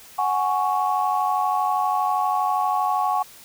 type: chord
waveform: sine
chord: F# suspended second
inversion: none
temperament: just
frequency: 740 / 832.5 / 1110 Hz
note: F#5 / G#5 / C#6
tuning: 0 / +4 / +2 cents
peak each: -23 dBFS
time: 0.18-3.23 s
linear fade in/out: 10 ms
effects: tanh soft clip ceiling -10 dBFS + white hiss -46 dBFS RMS until 3.44 s